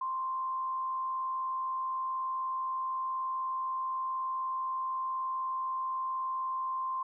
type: tone with frequency modulation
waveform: sine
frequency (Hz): 1046.5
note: C6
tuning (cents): 0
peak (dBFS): -31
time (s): 0.01-7.03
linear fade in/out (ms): 5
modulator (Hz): 76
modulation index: 0.27
effects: none